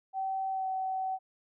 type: tone with pitch glide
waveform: sine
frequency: 768 to 758.3 Hz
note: G5 to F#5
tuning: -36 to +42 cents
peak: -30 dBFS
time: 0.13-1.19 s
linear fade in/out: 50 ms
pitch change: -22 cents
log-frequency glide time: 0.5-0.67 s
effects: none